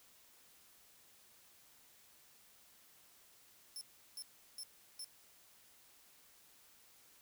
20% pulse tone bursts, 5340 Hz, E8, 22 cents sharp, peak -39 dBFS, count 4, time 3.76-5.044 s, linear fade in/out 0 ms, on 51 ms, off 360 ms, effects white hiss -65 dBFS RMS until 7.21 s

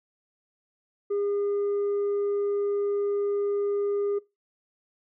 triangle tone with tanh clipping, 405.9 Hz, G#4, 40 cents flat, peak -25 dBFS, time 1.1-4.19 s, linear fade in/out 10 ms, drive 7 dB, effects noise-tail reverb RT60 0.2 s tail -19 dB re dry

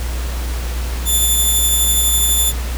5% pulse tone with tremolo, 3520 Hz, A7, in tune, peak -4 dBFS, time 1.05-2.53 s, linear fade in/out 50 ms, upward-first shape triangle, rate 12 Hz, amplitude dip 30%, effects added 60 Hz sine -19 dBFS peak until 2.77 s + pink hiss -30 dBFS RMS until 2.77 s

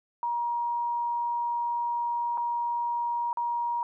sine tone with dropouts, 949 Hz, A#5, 31 cents sharp, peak -26 dBFS, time 0.23-3.83 s, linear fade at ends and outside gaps 1 ms, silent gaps 2.374-2.379 / 3.33-3.372 s, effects none

